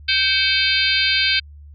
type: harmonic tone with a mistuned harmonic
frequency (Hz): 520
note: C5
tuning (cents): -11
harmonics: 3 / 4 / 5 / 6 / 7 / 8 / 9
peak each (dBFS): -23 / -23 / -23 / -23 / -23 / -23 / -23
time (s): 0.08-1.4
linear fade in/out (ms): 10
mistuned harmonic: 4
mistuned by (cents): +140
effects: added 73 Hz sine -38 dBFS peak until 1.74 s